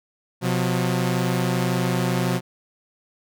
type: tone pair together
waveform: sawtooth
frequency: 127.2 / 179.89 Hz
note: C3 / F#3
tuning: -48 / -48 cents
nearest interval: tritone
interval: 600 cents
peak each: -19 dBFS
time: 0.41-2.41 s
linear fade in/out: 50 ms
effects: none